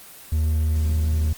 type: tone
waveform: triangle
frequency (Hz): 77.78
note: D#2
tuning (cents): 0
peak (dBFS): -16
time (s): 0.32-1.33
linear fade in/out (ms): 5
effects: white hiss -43 dBFS RMS until 1.37 s + Opus 24 kbps